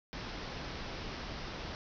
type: low-pass noise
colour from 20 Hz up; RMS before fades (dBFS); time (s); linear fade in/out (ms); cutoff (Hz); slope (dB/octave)
pink; -42; 0.13-1.75; 0; 5700; 96
effects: none